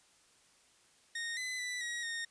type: tone with pitch steps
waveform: sawtooth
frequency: 1854 / 2015 / 1981 / 1901 / 1847 Hz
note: A#6 / B6 / B6 / A#6 / A#6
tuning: -10 / +34 / +5 / +33 / -16 cents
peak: -33 dBFS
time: 1.15-2.25 s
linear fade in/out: 5 ms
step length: 220 ms
effects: white hiss -66 dBFS RMS until 2.3 s + resampled to 22050 Hz